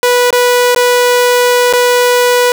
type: tone with dropouts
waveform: sawtooth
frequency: 490.8 Hz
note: B4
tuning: 11 cents flat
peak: -3 dBFS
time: 0.03-2.52 s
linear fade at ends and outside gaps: 1 ms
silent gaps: 0.306-0.327 / 0.748-0.761 / 1.728-1.735 s
effects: none